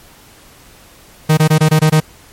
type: tone bursts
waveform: 45% pulse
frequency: 155.56 Hz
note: D#3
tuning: in tune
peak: -7 dBFS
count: 7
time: 1.29-2.004 s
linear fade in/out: 10 ms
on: 84 ms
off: 21 ms
effects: pink hiss -43 dBFS RMS until 2.32 s + MP3 64 kbps